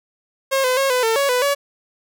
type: tone with pitch steps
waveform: sawtooth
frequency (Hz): 539 / 508 / 544 / 502 / 449.5 / 559 / 497.6 / 566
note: C#5 / B4 / C#5 / B4 / A4 / C#5 / B4 / C#5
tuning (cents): -49 / +49 / -33 / +28 / +37 / +14 / +13 / +36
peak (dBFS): -12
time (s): 0.51-1.55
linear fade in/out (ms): 20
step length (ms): 130
effects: none